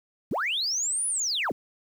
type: linear two-way sweep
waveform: sine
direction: up then down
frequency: 102.5 to 10040 to 102.5 Hz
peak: -24 dBFS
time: 0.31-1.52 s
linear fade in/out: 5 ms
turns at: 1.07 s
effects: tanh soft clip ceiling -20 dBFS + 9-bit